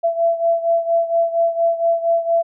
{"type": "beating tone pair", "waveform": "sine", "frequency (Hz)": [670, 674.3], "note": ["E5", "E5"], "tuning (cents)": [28, 39], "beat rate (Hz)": 4.3, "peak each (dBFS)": [-16, -20], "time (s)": [0.03, 2.43], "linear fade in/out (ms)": 20, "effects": []}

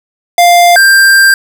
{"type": "tone pair in turn", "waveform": "square", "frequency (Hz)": [698.5, 1584], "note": ["F5", "G6"], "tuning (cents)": [0, 18], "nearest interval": "octave + major second", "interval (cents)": 1418, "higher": "second", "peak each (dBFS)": -3, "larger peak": "neither", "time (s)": [[0.38, 0.76], [0.76, 1.34]], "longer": "second", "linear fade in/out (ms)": 2, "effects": []}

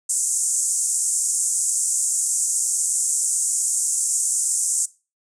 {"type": "band-pass noise", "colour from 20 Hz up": "pink", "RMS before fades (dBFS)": -22, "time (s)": [0.09, 4.86], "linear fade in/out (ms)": 10, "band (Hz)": [6900, 9200], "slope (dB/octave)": 48, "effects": ["noise-tail reverb RT60 0.3 s tail -20 dB re dry"]}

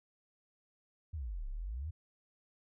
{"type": "exponential two-way sweep", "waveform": "sine", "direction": "down then up", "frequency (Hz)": [86.9, 31.38, 86.9], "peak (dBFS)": -37, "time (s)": [1.13, 1.91], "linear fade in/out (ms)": 10, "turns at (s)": 1.48, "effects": []}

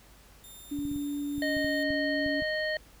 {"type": "tone with tremolo", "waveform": "5% pulse", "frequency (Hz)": 3621, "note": "A7", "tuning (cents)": 49, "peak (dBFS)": -39, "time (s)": [0.44, 1.83], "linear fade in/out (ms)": 0, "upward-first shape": "sine", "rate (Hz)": 2.2, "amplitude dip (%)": 25}
{"type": "tone with pitch glide", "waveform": "sine", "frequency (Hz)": [288.2, 285.5], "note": ["D4", "D4"], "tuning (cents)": [-33, -49], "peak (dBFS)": -30, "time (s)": [0.71, 2.41], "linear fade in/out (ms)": 10, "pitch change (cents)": -16, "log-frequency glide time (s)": [1.35, 1.58]}
{"type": "clicks", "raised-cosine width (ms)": 5, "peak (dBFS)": -29, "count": 10, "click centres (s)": [0.789, 0.853, 0.915, 0.96, 1.381, 1.568, 1.646, 1.905, 2.263, 2.422]}
{"type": "harmonic tone", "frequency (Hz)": 619, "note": "D#5", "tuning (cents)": -9, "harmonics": [1, 3, 5, 7], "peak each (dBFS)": [-31, -31, -42, -40], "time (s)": [1.42, 2.77], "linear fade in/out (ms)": 2}
{"effects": ["added 50 Hz sine -57 dBFS peak until 3 s", "pink hiss -57 dBFS RMS until 3 s"]}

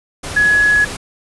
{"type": "tone in noise", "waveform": "sine", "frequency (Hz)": 1686, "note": "G#6", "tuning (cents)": 26, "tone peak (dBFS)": -9, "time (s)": [0.36, 0.85], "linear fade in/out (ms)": 10, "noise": "pink", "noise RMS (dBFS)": -26, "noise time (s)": [0.23, 0.97], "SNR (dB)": 14, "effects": ["resampled to 24000 Hz"]}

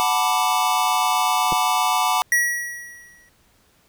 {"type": "chord", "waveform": "square", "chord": "B minor seventh", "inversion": "second", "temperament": "equal", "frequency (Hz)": [740, 880, 987.8, 1174.7], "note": ["F#5", "A5", "B5", "D6"], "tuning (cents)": [0, 0, 0, 0], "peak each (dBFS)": -24, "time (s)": [0, 2.22], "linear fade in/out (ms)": 0}
{"type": "clicks", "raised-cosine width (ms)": 2, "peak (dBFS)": -16, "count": 2, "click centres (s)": [1.522, 1.528]}
{"type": "tone with exponential decay", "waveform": "square", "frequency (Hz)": 1921, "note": "B6", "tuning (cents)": -48, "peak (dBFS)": -14, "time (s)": [2.32, 3.29], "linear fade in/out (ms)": 2, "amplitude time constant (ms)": 210}
{"effects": ["pink hiss -59 dBFS RMS until 3.88 s"]}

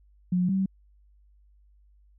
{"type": "tone pair in turn", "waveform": "sine", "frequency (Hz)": [180.2, 191.62], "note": ["F#3", "G3"], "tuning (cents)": [-45, -39], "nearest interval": "minor second", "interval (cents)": 106, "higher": "second", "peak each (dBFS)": [-21, -22], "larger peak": "first", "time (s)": [[0.32, 0.49], [0.49, 0.66]], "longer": "neither", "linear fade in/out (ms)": 5, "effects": ["added 50 Hz sine -56 dBFS peak until 2.18 s"]}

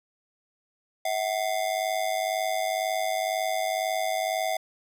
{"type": "ring-modulated tone", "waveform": "square", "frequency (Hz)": 698.5, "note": "F5", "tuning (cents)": 0, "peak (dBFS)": -23, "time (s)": [1.05, 4.57], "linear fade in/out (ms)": 5, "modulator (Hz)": 51, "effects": []}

